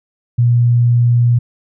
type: tone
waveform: sine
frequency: 120 Hz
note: B2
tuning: 49 cents flat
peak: -8 dBFS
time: 0.38-1.39 s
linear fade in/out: 10 ms
effects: none